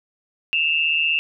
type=tone pair together; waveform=sine; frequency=2632 / 2788 Hz; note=E7 / F7; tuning=-3 / -4 cents; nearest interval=minor second; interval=99 cents; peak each=-20 dBFS; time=0.53-1.19 s; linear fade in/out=0 ms; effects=none